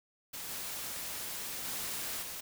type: noise with level steps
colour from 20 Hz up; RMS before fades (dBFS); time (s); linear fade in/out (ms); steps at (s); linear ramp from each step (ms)
white; -42 / -40 / -38 / -42; 0.33-2.41; 10; 0.48 / 1.64 / 2.21; 20
effects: none